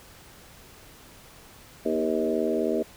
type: harmonic tone with a mistuned harmonic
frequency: 79.3 Hz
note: D#2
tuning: 33 cents sharp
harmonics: 3 / 4 / 5 / 6 / 7 / 8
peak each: -30 / -30 / -28 / -30 / -35 / -30 dBFS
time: 1.85-2.83 s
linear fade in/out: 10 ms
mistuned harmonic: 4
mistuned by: -20 cents
effects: pink hiss -50 dBFS RMS until 2.96 s